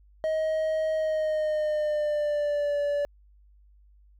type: tone with pitch glide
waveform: triangle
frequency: 630 to 577.7 Hz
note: D#5 to D5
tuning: +21 to -29 cents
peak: -22 dBFS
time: 0.24-3.05 s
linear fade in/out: 0 ms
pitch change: -150 cents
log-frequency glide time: 0.95-2.79 s
effects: added 50 Hz sine -54 dBFS peak until 4.19 s